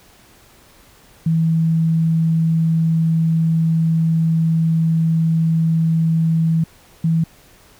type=tone pair in turn; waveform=sine; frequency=162.7 / 163.41 Hz; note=E3 / E3; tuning=-22 / -15 cents; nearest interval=unison; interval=7 cents; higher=second; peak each=-13 dBFS; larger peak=neither; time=1.26-6.64 / 7.04-7.24 s; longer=first; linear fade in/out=5 ms; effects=pink hiss -49 dBFS RMS until 7.79 s